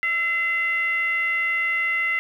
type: tone with frequency modulation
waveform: sine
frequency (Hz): 2045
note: C7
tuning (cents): -40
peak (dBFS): -20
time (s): 0.03-2.19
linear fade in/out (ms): 0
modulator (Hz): 708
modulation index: 0.52
effects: 9-bit